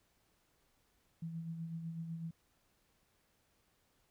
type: tone with tremolo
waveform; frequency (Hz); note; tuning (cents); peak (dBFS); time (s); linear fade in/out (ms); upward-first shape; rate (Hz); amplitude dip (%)
sine; 164.81; E3; 0; -38; 1.22-2.31; 5; sine; 8; 45
effects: pink hiss -75 dBFS RMS until 4.1 s